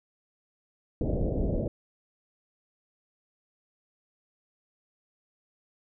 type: low-pass noise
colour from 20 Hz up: pink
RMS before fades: -28 dBFS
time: 1.01-1.68 s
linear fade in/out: 2 ms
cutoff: 620 Hz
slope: 48 dB/octave
effects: none